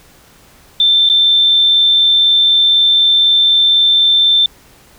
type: tone with dropouts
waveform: sine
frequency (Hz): 3558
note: A7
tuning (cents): +19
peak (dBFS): -7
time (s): 0.8-4.46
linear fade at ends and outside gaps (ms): 2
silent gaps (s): 1.09-1.098
effects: pink hiss -45 dBFS RMS until 4.98 s